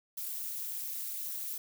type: noise with amplitude modulation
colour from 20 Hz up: violet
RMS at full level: -34 dBFS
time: 0.17-1.58 s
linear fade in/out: 5 ms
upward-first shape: sine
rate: 240 Hz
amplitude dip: 100%
effects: none